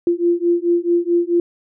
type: beating tone pair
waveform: sine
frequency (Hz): 343.2 / 347.8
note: F4 / F4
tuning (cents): -30 / -7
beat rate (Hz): 4.6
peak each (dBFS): -17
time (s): 0.07-1.4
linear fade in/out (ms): 2
effects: none